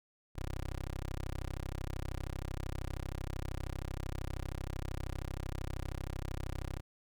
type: tone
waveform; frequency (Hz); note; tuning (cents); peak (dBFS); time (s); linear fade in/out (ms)
15% pulse; 32.88; C1; +9; -31; 0.35-6.81; 20
effects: none